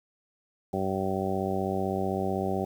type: harmonic tone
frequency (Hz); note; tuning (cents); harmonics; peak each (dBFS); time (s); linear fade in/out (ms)
95.8; G2; -39; 1 / 2 / 3 / 4 / 5 / 6 / 7 / 8; -36 / -32 / -37 / -32 / -38 / -36 / -37 / -34; 0.73-2.65; 5
effects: 9-bit